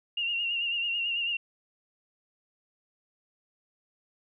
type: tone with vibrato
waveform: sine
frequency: 2794 Hz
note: F7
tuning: in tune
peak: -27 dBFS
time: 0.17-1.37 s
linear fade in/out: 5 ms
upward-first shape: sine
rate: 9.1 Hz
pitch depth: 46 cents each way
effects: none